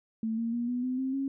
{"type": "tone with pitch steps", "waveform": "sine", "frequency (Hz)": [222.7, 230.3, 238.1, 246.2, 254.6, 263.3, 272.3], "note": ["A3", "A#3", "A#3", "B3", "C4", "C4", "C#4"], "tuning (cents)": [21, -21, 37, -5, -47, 11, -31], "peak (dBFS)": -28, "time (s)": [0.23, 1.28], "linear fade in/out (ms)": 2, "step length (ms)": 150, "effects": []}